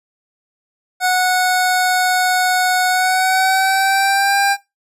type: tone with pitch glide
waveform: 25% pulse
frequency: 735 to 796.9 Hz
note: F#5 to G5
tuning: -12 to +28 cents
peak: -9 dBFS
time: 1-4.57 s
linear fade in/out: 50 ms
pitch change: +140 cents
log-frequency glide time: 2.89-4.36 s
effects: noise-tail reverb RT60 0.2 s tail -17 dB re dry + resampled to 32000 Hz